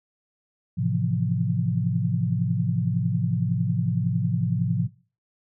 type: chord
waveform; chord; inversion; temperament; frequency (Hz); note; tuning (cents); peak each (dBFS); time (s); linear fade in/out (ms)
sine; F major seventh; first; just; 109.13 / 130.96 / 163.7 / 174.61; A2 / C3 / E3 / F3; -14 / +2 / -12 / 0; -26 / -26 / -29 / -26; 0.77-4.88; 20
effects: noise-tail reverb RT60 0.4 s tail -21 dB re dry